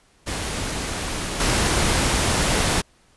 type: noise with level steps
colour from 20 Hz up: pink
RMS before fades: -27 / -20 dBFS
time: 0.26-2.82 s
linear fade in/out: 20 ms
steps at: 1.4 s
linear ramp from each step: 2 ms
effects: pink hiss -58 dBFS RMS until 3.16 s + resampled to 24000 Hz